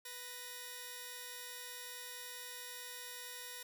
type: tone pair together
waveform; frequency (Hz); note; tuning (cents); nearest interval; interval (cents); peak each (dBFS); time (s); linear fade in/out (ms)
5% pulse; 493.9 / 1864.7; B4 / A#6; 0 / 0; octave + major seventh; 2300; -38 / -37; 0.05-3.63; 5
effects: none